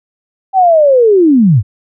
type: linear sweep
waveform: sine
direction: down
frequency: 784 to 87.31 Hz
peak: -4 dBFS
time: 0.53-1.63 s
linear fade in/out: 50 ms
effects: none